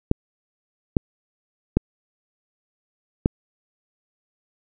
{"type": "clicks", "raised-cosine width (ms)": 3, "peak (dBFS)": -3, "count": 4, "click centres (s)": [0.114, 0.968, 1.77, 3.259], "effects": []}